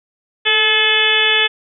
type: harmonic tone with a mistuned harmonic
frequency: 430.8 Hz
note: A4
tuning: 37 cents flat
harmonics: 1 / 2 / 3 / 4 / 5 / 6 / 7 / 8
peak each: -23 / -26 / -27 / -18 / -21 / -18 / -18 / -17 dBFS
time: 0.45-1.48 s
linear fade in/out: 20 ms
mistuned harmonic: 1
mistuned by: +35 cents
effects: none